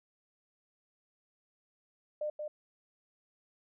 sine tone with echo, 602 Hz, D5, 43 cents sharp, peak -32 dBFS, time 2.21-2.3 s, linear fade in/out 5 ms, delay 180 ms, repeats 1, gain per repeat -4 dB, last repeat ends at 2.48 s, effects none

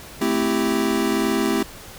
square chord, A minor seventh, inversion none, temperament equal, 220 / 261.6 / 329.6 / 392 Hz, A3 / C4 / E4 / G4, 0 / 0 / 0 / 0 cents, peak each -25 dBFS, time 0.21-1.63 s, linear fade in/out 5 ms, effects pink hiss -40 dBFS RMS until 1.98 s

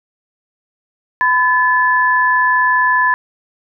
sine tone pair together, 1005 / 1730.2 Hz, B5 / A6, +30 / -30 cents, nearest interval major sixth, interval 940 cents, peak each -13 dBFS, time 1.21-3.14 s, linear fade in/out 0 ms, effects none

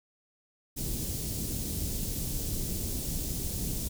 pink band-stop noise, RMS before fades -33 dBFS, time 0.76-3.89 s, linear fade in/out 20 ms, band 280 to 6300 Hz, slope 12 dB/octave, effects none

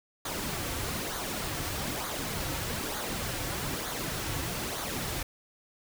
pink noise with flanger, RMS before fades -34 dBFS, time 0.25-5.23 s, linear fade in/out 5 ms, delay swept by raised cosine 0.37 to 4.97 ms, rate 1.1 Hz, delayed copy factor -0.55, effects none

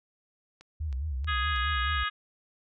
click train, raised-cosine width 0.2 ms, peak -33 dBFS, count 4, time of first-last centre 0.61-1.562 s, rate 3.15 Hz
sine tone with vibrato, 71 Hz, C#2, 42 cents sharp, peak -29 dBFS, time 0.8-2.04 s, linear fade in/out 10 ms, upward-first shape sine, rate 4.7 Hz, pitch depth 190 cents each way
harmonic tone, 415.3 Hz, G#4, in tune, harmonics 3 / 4 / 5 / 6 / 7 / 8 / 9, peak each -31 / -32 / -39 / -42 / -38 / -40 / -41 dBFS, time 1.27-2.1 s, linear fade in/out 20 ms
effects none

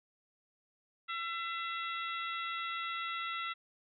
harmonic tone with a mistuned harmonic, 673 Hz, E5, 36 cents sharp, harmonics 2 / 3 / 4 / 5 / 6, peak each -38 / -42 / -44 / -46 / -48 dBFS, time 1.08-3.54 s, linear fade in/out 20 ms, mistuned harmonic 6, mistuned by -98 cents, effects none

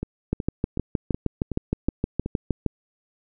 two click trains, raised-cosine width 3 ms, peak -15 / -9 dBFS, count 7 / 16, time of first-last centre 0.03-2.26 / 0.33-2.663 s, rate 2.69 / 6.43 Hz, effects none

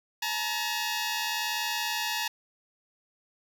10% pulse tone pair together, 859.1 / 940 Hz, A5 / A#5, -42 / +14 cents, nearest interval major second, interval 156 cents, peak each -23 dBFS, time 0.22-2.28 s, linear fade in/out 5 ms, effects none

